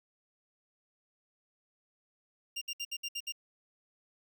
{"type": "tone bursts", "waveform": "25% pulse", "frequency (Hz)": 2794, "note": "F7", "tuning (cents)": 0, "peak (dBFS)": -31, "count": 7, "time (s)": [2.56, 3.323], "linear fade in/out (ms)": 10, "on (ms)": 55, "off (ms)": 63, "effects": []}